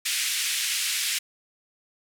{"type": "band-pass noise", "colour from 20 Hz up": "pink", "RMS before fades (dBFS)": -27, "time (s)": [0.05, 1.19], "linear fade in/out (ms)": 10, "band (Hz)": [2100, 12000], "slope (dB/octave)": 24, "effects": []}